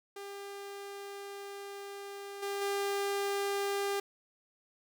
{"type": "tone with level steps", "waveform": "sawtooth", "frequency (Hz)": 399.7, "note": "G4", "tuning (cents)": 34, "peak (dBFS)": [-38, -30, -27], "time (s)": [0.16, 4], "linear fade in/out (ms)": 5, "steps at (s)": [2.42, 2.61], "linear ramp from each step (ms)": 10, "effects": []}